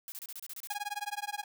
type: noise bursts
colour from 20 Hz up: blue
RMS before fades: -43 dBFS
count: 10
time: 0.08-0.741 s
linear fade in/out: 0 ms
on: 40 ms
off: 29 ms
type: tone with tremolo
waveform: sawtooth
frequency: 824 Hz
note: G#5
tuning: 14 cents flat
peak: -28 dBFS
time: 0.7-1.44 s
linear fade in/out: 5 ms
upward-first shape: sine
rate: 19 Hz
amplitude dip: 100%
effects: none